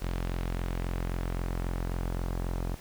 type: tone with low-pass filter sweep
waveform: sawtooth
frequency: 43.75 Hz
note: F1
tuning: 4 cents sharp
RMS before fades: -32 dBFS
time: 0.01-2.76 s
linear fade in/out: 20 ms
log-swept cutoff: 3800 to 1100 Hz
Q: 0.87
effects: pink hiss -50 dBFS RMS until 2.8 s